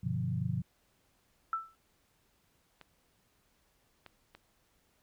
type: chord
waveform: sine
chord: G dominant seventh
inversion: none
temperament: equal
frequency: 98 / 123.47 / 146.83 / 174.61 Hz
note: G2 / B2 / D3 / F3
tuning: 0 / 0 / 0 / 0 cents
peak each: -38 / -34 / -38 / -36 dBFS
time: 0.03-0.62 s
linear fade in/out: 10 ms
type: tone with exponential decay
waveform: sine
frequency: 1326 Hz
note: E6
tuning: 10 cents sharp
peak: -27 dBFS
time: 1.53-1.75 s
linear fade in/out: 1 ms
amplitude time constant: 47 ms
type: clicks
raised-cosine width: 0.3 ms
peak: -34 / -33 / -34 dBFS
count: 3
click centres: 2.813 / 4.063 / 4.35 s
effects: pink hiss -72 dBFS RMS until 5.02 s